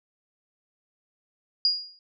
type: tone with exponential decay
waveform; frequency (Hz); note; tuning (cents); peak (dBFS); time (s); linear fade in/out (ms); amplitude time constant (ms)
sine; 4859; D#8; -42; -16; 1.65-1.99; 1; 73
effects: none